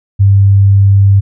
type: tone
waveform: sine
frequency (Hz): 98.9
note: G2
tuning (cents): +16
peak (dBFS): -3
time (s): 0.19-1.21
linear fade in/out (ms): 20
effects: none